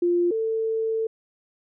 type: tone pair in turn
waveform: sine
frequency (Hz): 349.2 / 445.8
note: F4 / A4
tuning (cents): 0 / +23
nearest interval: major third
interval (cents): 423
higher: second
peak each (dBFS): -18 / -22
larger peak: first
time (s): 0.02-0.31 / 0.31-1.07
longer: second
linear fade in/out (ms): 5
effects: none